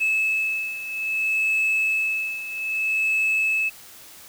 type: beating tone pair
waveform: sine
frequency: 2602 / 2602.61 Hz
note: E7 / E7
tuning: -23 / -23 cents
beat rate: 0.61 Hz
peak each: -25 / -21 dBFS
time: 0-3.7 s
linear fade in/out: 20 ms
effects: tanh soft clip ceiling -16 dBFS + white hiss -45 dBFS RMS until 4.28 s